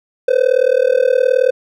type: tone with amplitude modulation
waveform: triangle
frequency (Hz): 510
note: C5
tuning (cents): -44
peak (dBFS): -4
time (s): 0.28-1.51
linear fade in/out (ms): 5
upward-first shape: sine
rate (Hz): 38.9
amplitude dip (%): 100
effects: none